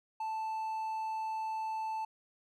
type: tone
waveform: triangle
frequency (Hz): 880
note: A5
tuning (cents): 0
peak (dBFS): -32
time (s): 0.2-2.05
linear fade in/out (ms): 5
effects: none